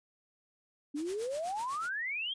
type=exponential sweep; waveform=sine; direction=up; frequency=280.8 to 3305 Hz; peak=-33 dBFS; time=0.94-2.34 s; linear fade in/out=10 ms
type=noise with tremolo; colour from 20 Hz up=white; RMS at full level=-45 dBFS; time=0.95-1.9 s; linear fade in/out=50 ms; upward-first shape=sine; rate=8 Hz; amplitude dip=80%
effects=resampled to 22050 Hz